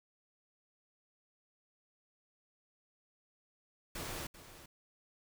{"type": "noise with echo", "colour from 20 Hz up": "pink", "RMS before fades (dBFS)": -42, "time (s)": [3.95, 4.27], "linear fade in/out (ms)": 5, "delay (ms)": 390, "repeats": 1, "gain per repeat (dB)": -13, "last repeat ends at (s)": 4.66, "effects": []}